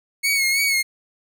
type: tone with vibrato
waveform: sawtooth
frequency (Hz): 2197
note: C#7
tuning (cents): -16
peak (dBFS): -14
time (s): 0.23-0.83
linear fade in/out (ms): 20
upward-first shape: sine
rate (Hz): 3.1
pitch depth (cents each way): 49
effects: none